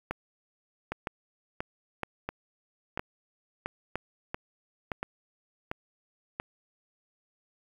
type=two click trains; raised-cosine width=0.5 ms; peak=-17 / -16 dBFS; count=9 / 6; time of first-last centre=0.92-6.399 / 0.11-4.918 s; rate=1.46 / 1.04 Hz; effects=8-bit